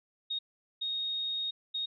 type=tone bursts at uneven times; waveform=sine; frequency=3729 Hz; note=A#7; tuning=in tune; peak=-31 dBFS; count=3; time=0.3-0.39 / 0.81-1.51 / 1.74-1.86 s; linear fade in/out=10 ms; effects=none